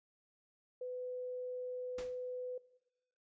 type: tone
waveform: sine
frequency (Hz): 501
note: B4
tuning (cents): +25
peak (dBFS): -39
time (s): 0.81-2.58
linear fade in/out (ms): 5
type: noise with exponential decay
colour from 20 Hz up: pink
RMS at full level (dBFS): -44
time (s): 1.98-2.19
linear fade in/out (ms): 5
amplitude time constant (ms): 44
effects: noise-tail reverb RT60 0.9 s tail -19 dB re dry + resampled to 16000 Hz